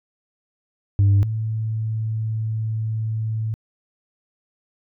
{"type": "tone pair in turn", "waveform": "sine", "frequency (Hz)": [99.8, 110.37], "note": ["G2", "A2"], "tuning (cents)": [32, 6], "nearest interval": "major second", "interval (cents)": 174, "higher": "second", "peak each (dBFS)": [-10, -21], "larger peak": "first", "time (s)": [[0.99, 1.23], [1.23, 3.54]], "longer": "second", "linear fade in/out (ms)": 0, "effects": ["tanh soft clip ceiling -11 dBFS"]}